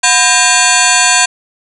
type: tone with frequency modulation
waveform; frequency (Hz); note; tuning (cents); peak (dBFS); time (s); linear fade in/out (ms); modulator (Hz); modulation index
sine; 2731; F7; -39; -6; 0.03-1.26; 10; 864; 6.4
effects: none